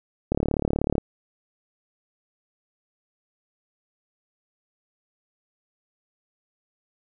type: click train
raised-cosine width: 2 ms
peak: -9 dBFS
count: 25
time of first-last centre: 0.32-0.981 s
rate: 36.3 Hz
effects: none